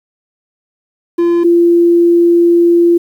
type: tone pair in turn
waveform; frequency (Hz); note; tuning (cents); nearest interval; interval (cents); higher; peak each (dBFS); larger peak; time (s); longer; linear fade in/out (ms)
triangle / sine; 343.1 / 343.1; F4 / F4; -31 / -31; unison; 0; neither; -6 / -5; second; 1.18-1.44 / 1.44-2.98; second; 10
effects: 7-bit